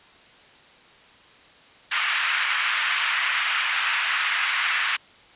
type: band-pass noise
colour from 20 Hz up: white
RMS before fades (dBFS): -24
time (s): 1.91-4.97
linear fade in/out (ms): 10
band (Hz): 1200 to 2800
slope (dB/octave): 24
effects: white hiss -51 dBFS RMS until 5.35 s + resampled to 8000 Hz